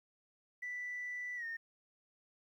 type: tone with pitch glide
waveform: sine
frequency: 1975.5 to 1832.6 Hz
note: B6 to A#6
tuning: 0 to -30 cents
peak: -38 dBFS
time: 0.62-1.57 s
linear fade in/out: 10 ms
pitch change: -130 cents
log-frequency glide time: 1.36-1.45 s
effects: tanh soft clip ceiling -35 dBFS + 12-bit